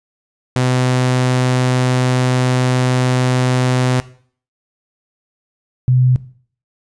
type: tone pair in turn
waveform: sawtooth / sine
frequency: 126.9 / 126.9 Hz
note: B2 / B2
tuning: +47 / +47 cents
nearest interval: unison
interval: 0 cents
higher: neither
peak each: -9 dBFS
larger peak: neither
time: 0.56-4 / 5.88-6.16 s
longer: first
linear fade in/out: 0 ms
effects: noise-tail reverb RT60 0.5 s tail -17 dB re dry + resampled to 22050 Hz